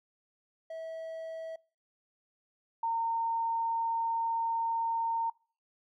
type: tone pair in turn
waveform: triangle / sine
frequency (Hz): 649 / 915.5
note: E5 / A#5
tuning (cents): -27 / -32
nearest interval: tritone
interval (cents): 595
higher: second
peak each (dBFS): -36 / -28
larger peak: second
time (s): 0.7-1.56 / 2.83-5.3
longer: second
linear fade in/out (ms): 5
effects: noise-tail reverb RT60 0.4 s tail -25 dB re dry